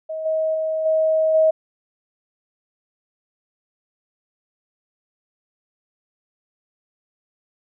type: tone with level steps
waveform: sine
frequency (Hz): 634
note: D#5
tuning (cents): +32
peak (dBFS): -25 / -18 / -20 / -15 / -12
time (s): 0.09-1.51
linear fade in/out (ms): 10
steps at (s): 0.25 / 0.54 / 0.85 / 1.34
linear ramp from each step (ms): 10
effects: none